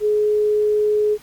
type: tone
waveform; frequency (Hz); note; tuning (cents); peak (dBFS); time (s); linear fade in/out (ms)
sine; 421.7; G#4; +26; -14; 0-1.18; 50
effects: pink hiss -47 dBFS RMS until 1.22 s + MP3 96 kbps